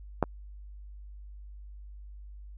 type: clicks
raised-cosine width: 1 ms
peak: -9 / -28 dBFS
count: 2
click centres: 0.227 / 0.238 s
effects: added 50 Hz sine -43 dBFS peak until 2.57 s